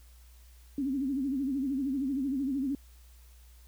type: tone with vibrato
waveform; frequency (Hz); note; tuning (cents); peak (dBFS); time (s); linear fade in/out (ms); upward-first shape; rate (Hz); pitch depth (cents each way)
sine; 271; C#4; -39; -28; 0.78-2.75; 2; sine; 13; 110
effects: added 60 Hz sine -52 dBFS peak until 3.67 s + white hiss -63 dBFS RMS until 3.67 s